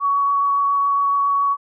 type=tone with vibrato; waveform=sine; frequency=1124 Hz; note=C#6; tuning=24 cents sharp; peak=-15 dBFS; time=0-1.57 s; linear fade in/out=50 ms; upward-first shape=triangle; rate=7.2 Hz; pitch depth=10 cents each way; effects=none